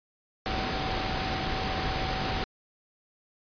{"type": "tone in noise", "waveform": "sine", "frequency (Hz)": 760, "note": "F#5", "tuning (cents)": 46, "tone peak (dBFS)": -35, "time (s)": [0.46, 2.44], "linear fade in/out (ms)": 0, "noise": "pink", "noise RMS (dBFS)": -30, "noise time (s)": [0.46, 2.44], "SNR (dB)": -8, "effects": ["resampled to 11025 Hz"]}